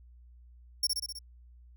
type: tone with echo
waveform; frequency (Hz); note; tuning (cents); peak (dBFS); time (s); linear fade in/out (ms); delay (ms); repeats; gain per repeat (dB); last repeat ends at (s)
sawtooth; 5490; F8; -31; -22; 0.83-0.87; 5; 64; 5; -3; 1.19
effects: added 60 Hz sine -52 dBFS peak until 1.76 s